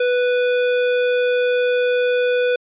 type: tone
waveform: square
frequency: 493.9 Hz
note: B4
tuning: in tune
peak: -16 dBFS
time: 0-2.56 s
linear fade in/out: 5 ms
effects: resampled to 8000 Hz